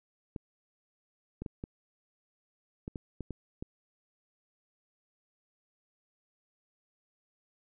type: clicks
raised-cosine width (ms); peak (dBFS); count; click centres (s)
3; -25; 9; 0.362 / 1.42 / 1.462 / 1.639 / 2.879 / 2.958 / 3.207 / 3.307 / 3.625
effects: none